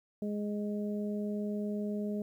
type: harmonic tone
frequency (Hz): 207.7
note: G#3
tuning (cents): 0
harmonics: 1 / 2 / 3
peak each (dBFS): -33 / -39 / -43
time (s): 0.22-2.22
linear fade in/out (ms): 2
effects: 11-bit